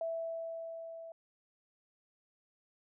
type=tone with level ramp; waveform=sine; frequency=659.3 Hz; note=E5; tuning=in tune; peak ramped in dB=-33 to -45 dBFS; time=0.01-1.12 s; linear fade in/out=2 ms; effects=none